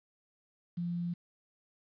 sine tone with quantisation, 173.2 Hz, F3, 14 cents flat, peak -32 dBFS, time 0.77-1.14 s, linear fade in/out 10 ms, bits 10, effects resampled to 11025 Hz

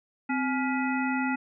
harmonic tone with a mistuned harmonic, 281.2 Hz, C#4, 25 cents sharp, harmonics 1 / 3 / 5 / 7 / 9, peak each -27 / -32 / -34 / -35 / -37 dBFS, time 0.29-1.36 s, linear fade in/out 10 ms, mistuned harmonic 1, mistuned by -140 cents, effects none

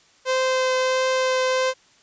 sawtooth tone with vibrato, 517 Hz, C5, 21 cents flat, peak -15 dBFS, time 0.25-1.74 s, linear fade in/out 50 ms, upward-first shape triangle, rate 1.5 Hz, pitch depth 9 cents each way, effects white hiss -56 dBFS RMS until 2.02 s + resampled to 16000 Hz

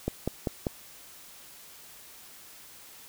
click train, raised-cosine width 2 ms, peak -14 dBFS, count 4, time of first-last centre 0.08-0.668 s, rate 5.1 Hz, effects white hiss -50 dBFS RMS until 3.08 s

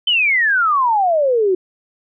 sine exponential sweep, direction down, 3104 to 358.1 Hz, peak -12 dBFS, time 0.07-1.55 s, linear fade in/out 5 ms, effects none

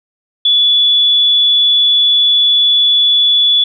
sine tone, 3433 Hz, A7, 43 cents flat, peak -7 dBFS, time 0.45-3.64 s, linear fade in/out 5 ms, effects none

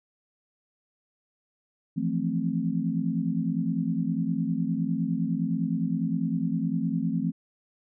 sine chord, F major seventh, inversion third, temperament equal, 164.81 / 174.61 / 220 / 261.6 Hz, E3 / F3 / A3 / C4, 0 / 0 / 0 / 0 cents, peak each -30 dBFS, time 1.96-7.32 s, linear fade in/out 20 ms, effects none

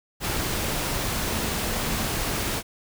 sine tone in noise, 221.5 Hz, A3, 12 cents sharp, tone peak -36 dBFS, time 1.15-2.09 s, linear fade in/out 50 ms, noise pink, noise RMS -27 dBFS, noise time 0.2-2.63 s, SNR -12 dB, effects none

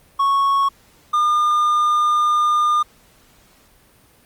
triangle tone pair in turn, 1106 / 1209.3 Hz, C#6 / D#6, -4 / -50 cents, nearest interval major second, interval 154 cents, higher second, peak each -12 dBFS, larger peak neither, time 0.19-0.69 / 1.13-2.83 s, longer second, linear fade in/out 10 ms, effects pink hiss -53 dBFS RMS until 4.25 s + Opus 32 kbps

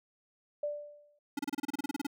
sine tone with exponential decay, 588 Hz, D5, 2 cents sharp, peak -29 dBFS, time 0.63-1.19 s, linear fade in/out 5 ms, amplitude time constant 120 ms
square tone bursts, 284.5 Hz, C#4, 45 cents sharp, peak -32 dBFS, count 14, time 1.37-2.068 s, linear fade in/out 5 ms, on 22 ms, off 30 ms
effects none

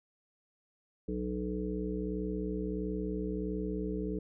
harmonic tone, 61.5 Hz, B1, 7 cents flat, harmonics 1 / 3 / 5 / 7 / 8, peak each -39 / -37 / -38 / -38 / -47 dBFS, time 1.08-4.19 s, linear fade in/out 5 ms, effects none

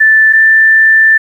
sine tone pair in turn, 1760 / 1772.2 Hz, A6 / A6, 0 / +12 cents, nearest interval unison, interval 12 cents, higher second, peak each -3 dBFS, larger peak neither, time 0-0.33 / 0.33-1.18 s, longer second, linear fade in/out 10 ms, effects 7-bit

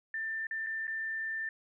sine tone with dropouts, 1785 Hz, A6, 24 cents sharp, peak -33 dBFS, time 0.14-1.49 s, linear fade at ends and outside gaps 2 ms, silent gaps 0.469-0.51 / 0.664-0.668 / 0.87-0.878 s, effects none

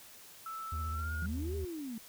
sine tone with pitch glide, 1318.5 to 1429.6 Hz, E6 to F6, 0 to +40 cents, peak -39 dBFS, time 0.46-1.26 s, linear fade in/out 2 ms, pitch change +140 cents, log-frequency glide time 0.92-1.12 s
triangle tone with vibrato, 78.4 Hz, D#2, 14 cents sharp, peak -33 dBFS, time 0.72-1.65 s, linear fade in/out 5 ms, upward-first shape square, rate 15 Hz, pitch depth 60 cents each way
sine linear two-way sweep, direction up then down, 159.6 to 406.1 to 214.7 Hz, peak -38 dBFS, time 1.22-1.98 s, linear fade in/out 2 ms, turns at 1.56 s
effects white hiss -54 dBFS RMS until 2.08 s

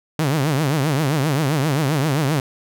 sawtooth tone with vibrato, 145.5 Hz, D3, 16 cents flat, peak -13 dBFS, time 0.19-2.4 s, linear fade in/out 2 ms, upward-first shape triangle, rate 7.6 Hz, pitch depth 230 cents each way, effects none

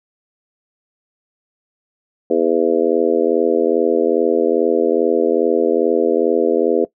harmonic tone with a mistuned harmonic, 82.41 Hz, E2, in tune, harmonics 3 / 4 / 5 / 6 / 7 / 8, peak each -23 / -19 / -17 / -17 / -25 / -26 dBFS, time 2.3-6.85 s, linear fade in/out 5 ms, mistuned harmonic 8, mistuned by +25 cents, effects noise-tail reverb RT60 0.1 s tail -19 dB re dry

